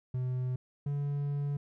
triangle tone pair in turn, 126.9 / 143.18 Hz, B2 / D3, +47 / -44 cents, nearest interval major second, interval 209 cents, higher second, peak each -28 dBFS, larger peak neither, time 0.14-0.56 / 0.86-1.57 s, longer second, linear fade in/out 5 ms, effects none

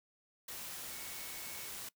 sine tone in noise, 2217 Hz, C#7, in tune, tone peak -55 dBFS, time 0.91-1.69 s, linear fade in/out 5 ms, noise white, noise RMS -45 dBFS, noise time 0.48-1.89 s, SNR -13 dB, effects noise-tail reverb RT60 0.1 s tail -21 dB re dry

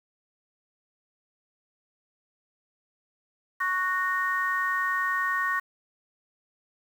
sine chord, F# major, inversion second, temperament just, 1110 / 1480 / 1850 Hz, C#6 / F#6 / A#6, +2 / 0 / -14 cents, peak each -28 / -32 / -27 dBFS, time 3.6-5.6 s, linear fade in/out 10 ms, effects 8-bit

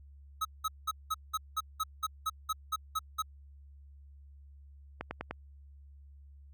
square tone bursts, 1279 Hz, D#6, 47 cents sharp, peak -30 dBFS, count 13, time 0.41-3.223 s, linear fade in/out 10 ms, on 41 ms, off 190 ms
click train, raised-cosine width 0.5 ms, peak -21 dBFS, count 4, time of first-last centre 5.01-5.31 s, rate 10 Hz
effects added 70 Hz sine -51 dBFS peak until 6.53 s + Opus 48 kbps

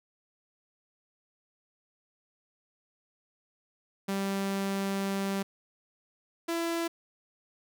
sawtooth tone pair in turn, 196 / 335.2 Hz, G3 / E4, 0 / +29 cents, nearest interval major sixth, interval 929 cents, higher second, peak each -25 dBFS, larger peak neither, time 4.08-5.43 / 6.48-6.88 s, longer first, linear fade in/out 10 ms, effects none

